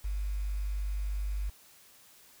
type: tone with quantisation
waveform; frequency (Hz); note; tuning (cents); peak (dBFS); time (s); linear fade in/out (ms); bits
sine; 50; G1; +35; -30; 0.04-1.5; 10; 9
effects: white hiss -58 dBFS RMS until 2.4 s